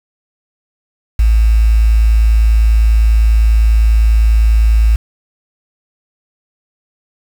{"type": "tone with quantisation", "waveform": "sine", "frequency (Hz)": 55, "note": "A1", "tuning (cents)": 0, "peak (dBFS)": -6, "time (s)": [1.19, 4.96], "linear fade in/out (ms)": 5, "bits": 5, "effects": []}